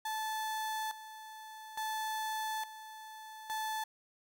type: tone with tremolo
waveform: 35% pulse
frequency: 872 Hz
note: A5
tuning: 16 cents flat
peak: -33 dBFS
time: 0.05-3.84 s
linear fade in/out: 5 ms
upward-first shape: square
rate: 0.58 Hz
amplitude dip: 75%
effects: none